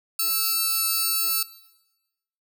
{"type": "tone pair together", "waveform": "5% pulse", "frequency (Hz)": [1318.5, 4501], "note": ["E6", "C#8"], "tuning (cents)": [0, 26], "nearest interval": "octave + major sixth", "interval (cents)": 2126, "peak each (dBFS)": -16, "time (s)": [0.19, 1.43], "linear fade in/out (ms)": 5, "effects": ["noise-tail reverb RT60 1.0 s tail -19 dB re dry"]}